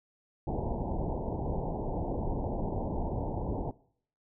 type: low-pass noise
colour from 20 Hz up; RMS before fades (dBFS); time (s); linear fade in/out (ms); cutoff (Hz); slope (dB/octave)
pink; -33; 0.47-3.71; 2; 930; 96
effects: noise-tail reverb RT60 0.6 s tail -21 dB re dry